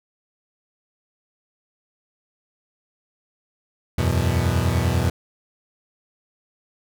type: chord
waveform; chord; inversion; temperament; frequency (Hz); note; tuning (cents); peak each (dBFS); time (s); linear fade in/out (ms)
35% pulse; E suspended second; none; equal; 82.41 / 92.5 / 123.47; E2 / F#2 / B2; 0 / 0 / 0; -21; 3.98-5.1; 5
effects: none